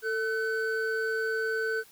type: tone pair together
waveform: triangle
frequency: 445.1 / 1513.7 Hz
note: A4 / F#6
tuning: +20 / +39 cents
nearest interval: octave + major sixth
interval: 2119 cents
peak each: -28 dBFS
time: 0.02-1.84 s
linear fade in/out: 50 ms
effects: white hiss -56 dBFS RMS until 1.91 s